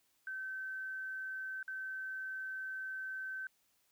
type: tone with dropouts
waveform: sine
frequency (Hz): 1539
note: G6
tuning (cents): -32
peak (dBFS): -39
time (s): 0.27-3.47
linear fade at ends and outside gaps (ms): 2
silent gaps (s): 1.629-1.679
effects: white hiss -75 dBFS RMS until 3.91 s